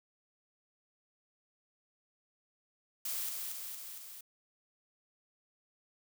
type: noise with echo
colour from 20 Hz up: blue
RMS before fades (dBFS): -37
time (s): 3.05-3.29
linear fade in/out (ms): 5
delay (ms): 230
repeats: 4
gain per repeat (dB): -3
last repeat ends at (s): 4.21
effects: none